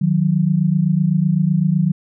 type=tone pair together; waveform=sine; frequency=155.3 / 183.2 Hz; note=D#3 / F#3; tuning=-3 / -17 cents; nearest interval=minor third; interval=286 cents; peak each=-16 / -16 dBFS; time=0.01-1.92 s; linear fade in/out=10 ms; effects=none